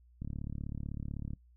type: click train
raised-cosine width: 5 ms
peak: -27 dBFS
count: 41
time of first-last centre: 0.22-1.334 s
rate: 35.9 Hz
effects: noise-tail reverb RT60 0.1 s tail -19 dB re dry + added 60 Hz sine -59 dBFS peak until 1.56 s